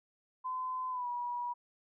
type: tone with pitch glide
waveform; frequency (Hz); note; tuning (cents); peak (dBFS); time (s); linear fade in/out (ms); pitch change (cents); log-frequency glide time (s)
sine; 1022 to 968.5; C6 to B5; -41 to -34; -34; 0.44-1.54; 20; -93; 0.9-1.08
effects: none